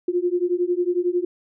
sine beating tone pair, 349.2 / 360.2 Hz, F4 / F#4, 0 / -46 cents, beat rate 11 Hz, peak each -22 dBFS, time 0.08-1.25 s, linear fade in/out 5 ms, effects none

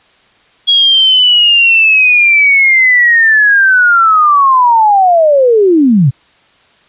sine linear sweep, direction down, 3322 to 117.7 Hz, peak -4 dBFS, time 0.67-6.11 s, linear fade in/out 20 ms, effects white hiss -48 dBFS RMS until 6.88 s + resampled to 8000 Hz

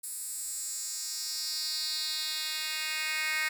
10% pulse tone with high-pass filter sweep, 311.1 Hz, D#4, in tune, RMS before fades -34 dBFS, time 0.03-3.49 s, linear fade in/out 10 ms, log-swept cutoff 9700 to 2100 Hz, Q 2.9, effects none

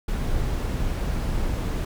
brown noise, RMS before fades -25 dBFS, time 0.08-1.85 s, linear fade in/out 5 ms, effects none

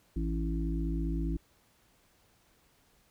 harmonic tone, 55 Hz, A1, in tune, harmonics 1 / 3 / 5 / 6, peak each -31 / -36 / -38 / -39 dBFS, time 0.16-1.37 s, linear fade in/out 5 ms, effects pink hiss -67 dBFS RMS until 3.1 s

